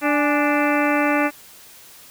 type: harmonic tone with a mistuned harmonic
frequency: 293.7 Hz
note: D4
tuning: in tune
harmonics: 1 / 2 / 3 / 4 / 5 / 6 / 7 / 8 / 9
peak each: -20 / -23 / -25 / -26 / -27 / -28 / -28 / -29 / -30 dBFS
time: 0.01-1.31 s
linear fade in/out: 50 ms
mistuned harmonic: 3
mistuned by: -76 cents
effects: white hiss -45 dBFS RMS until 2.1 s